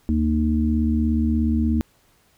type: harmonic tone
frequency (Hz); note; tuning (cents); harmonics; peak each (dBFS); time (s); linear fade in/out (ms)
76.8; D#2; -22; 1 / 3 / 4; -21 / -20 / -26; 0.09-1.81; 0
effects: pink hiss -60 dBFS RMS until 2.37 s